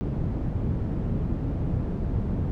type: low-pass noise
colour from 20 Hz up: white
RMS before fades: -27 dBFS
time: 0.01-2.51 s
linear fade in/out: 0 ms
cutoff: 170 Hz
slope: 12 dB/octave
effects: none